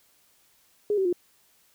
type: tone with pitch steps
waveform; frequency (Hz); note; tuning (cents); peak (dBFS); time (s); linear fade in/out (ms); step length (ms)
sine; 415.3 / 383 / 353.3; G#4 / G4 / F4; 0 / -40 / +20; -21; 0.9-1.128; 2; 76
effects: white hiss -63 dBFS RMS until 1.74 s